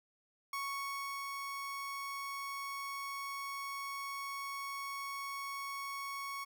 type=tone with ADSR envelope; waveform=30% pulse; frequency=1108.7 Hz; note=C#6; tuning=in tune; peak=-34 dBFS; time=0.53-6.45 s; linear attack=3 ms; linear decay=710 ms; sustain=-3 dB; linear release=18 ms; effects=none